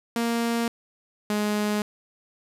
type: tone pair in turn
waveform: sawtooth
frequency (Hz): 233.1 / 209.3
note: A#3 / G#3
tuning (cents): 0 / +14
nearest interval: major second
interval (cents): 186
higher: first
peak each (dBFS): -19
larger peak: neither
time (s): 0.16-0.68 / 1.3-1.82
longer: neither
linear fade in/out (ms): 2
effects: resampled to 32000 Hz + 8-bit